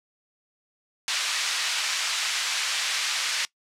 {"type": "band-pass noise", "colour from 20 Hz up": "white", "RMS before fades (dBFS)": -27, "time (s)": [1.08, 3.45], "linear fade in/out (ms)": 0, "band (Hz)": [1400, 5200], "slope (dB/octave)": 12, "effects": ["noise-tail reverb RT60 0.1 s tail -21 dB re dry", "low-pass 10000 Hz 12 dB/octave"]}